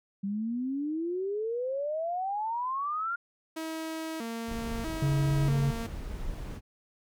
sine exponential sweep, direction up, 193.3 to 1420 Hz, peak -29 dBFS, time 0.23-3.16 s, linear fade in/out 10 ms
sawtooth tone with vibrato, 271.3 Hz, C#4, 37 cents flat, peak -30 dBFS, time 3.56-5.87 s, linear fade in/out 10 ms, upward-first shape square, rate 0.78 Hz, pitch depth 290 cents each way
brown noise, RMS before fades -37 dBFS, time 4.47-6.61 s, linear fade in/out 50 ms
triangle tone, 140 Hz, C#3, 18 cents sharp, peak -22 dBFS, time 5.02-5.71 s, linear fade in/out 5 ms
effects none

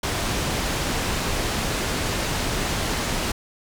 pink low-pass noise, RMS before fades -25 dBFS, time 0.03-3.32 s, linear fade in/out 5 ms, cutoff 8600 Hz, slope 12 dB/octave, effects none

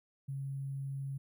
sine tone with sample-and-hold, 137 Hz, C#3, 20 cents flat, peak -36 dBFS, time 0.28-1.18 s, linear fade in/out 10 ms, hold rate 11025 Hz, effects none

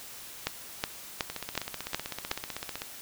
two click trains, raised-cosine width 0.2 ms, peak -10 / -17 dBFS, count 6 / 25, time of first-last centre 0.47-2.315 / 1.3-2.819 s, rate 2.71 / 15.8 Hz, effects white hiss -45 dBFS RMS until 3.01 s

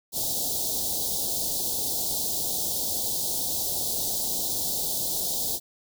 white band-stop noise, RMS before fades -28 dBFS, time 0.12-5.6 s, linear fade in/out 50 ms, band 830 to 3600 Hz, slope 48 dB/octave, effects none

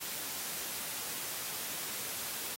white noise, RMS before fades -39 dBFS, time 0-2.56 s, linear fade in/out 20 ms, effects high-pass 100 Hz 12 dB/octave + AAC 48 kbps

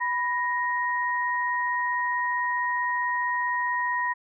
sine tone pair together, 987.8 / 1872.3 Hz, B5 / A#6, 0 / +7 cents, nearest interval major seventh, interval 1107 cents, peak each -26 / -27 dBFS, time 0-4.14 s, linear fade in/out 20 ms, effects none

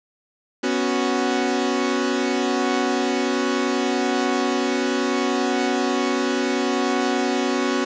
sawtooth chord, B suspended second, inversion none, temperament equal, 246.9 / 277.2 / 370 Hz, B3 / C#4 / F#4, 0 / 0 / 0 cents, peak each -20 dBFS, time 0.63-7.85 s, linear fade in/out 10 ms, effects resampled to 16000 Hz + 7-bit

